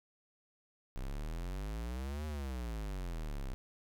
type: exponential two-way sweep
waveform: square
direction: up then down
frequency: 31.28 to 77.78 to 31.28 Hz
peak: -38 dBFS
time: 0.96-3.54 s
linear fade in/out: 0 ms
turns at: 2.26 s
effects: none